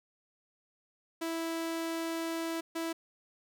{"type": "tone bursts at uneven times", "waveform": "sawtooth", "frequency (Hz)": 329.2, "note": "E4", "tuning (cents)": -2, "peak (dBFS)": -29, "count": 2, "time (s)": [[1.21, 2.61], [2.75, 2.93]], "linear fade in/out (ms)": 10, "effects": []}